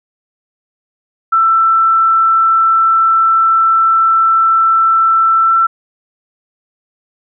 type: tone with pitch glide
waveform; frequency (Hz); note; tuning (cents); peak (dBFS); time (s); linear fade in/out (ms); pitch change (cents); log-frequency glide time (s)
sine; 1333 to 1341.5; E6 to E6; +19 to +30; -7; 1.32-5.67; 10; +11; 5.43-5.54
effects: none